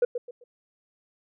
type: tone with echo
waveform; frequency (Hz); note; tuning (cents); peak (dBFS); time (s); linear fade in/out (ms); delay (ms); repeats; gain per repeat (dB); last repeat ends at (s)
sine; 485.8; B4; -29; -15; 0.02-0.05; 5; 130; 3; -11; 0.44
effects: tanh soft clip ceiling -16 dBFS